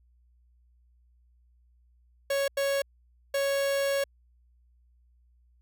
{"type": "tone bursts at uneven times", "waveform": "45% pulse", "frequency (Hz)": 554.4, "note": "C#5", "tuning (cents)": 0, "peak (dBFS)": -25, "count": 3, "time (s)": [[2.3, 2.48], [2.57, 2.82], [3.34, 4.04]], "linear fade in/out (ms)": 5, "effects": ["added 60 Hz sine -60 dBFS peak until 5.61 s"]}